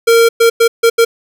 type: tone bursts at uneven times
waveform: square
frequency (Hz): 461.7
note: A#4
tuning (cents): -17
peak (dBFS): -6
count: 5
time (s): 0.07-0.29 / 0.4-0.5 / 0.6-0.68 / 0.83-0.9 / 0.98-1.05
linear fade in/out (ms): 10
effects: none